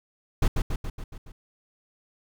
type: noise with echo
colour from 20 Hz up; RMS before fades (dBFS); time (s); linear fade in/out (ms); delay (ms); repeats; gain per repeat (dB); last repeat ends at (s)
brown; -19; 0.42-0.48; 5; 140; 6; -4; 1.32
effects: none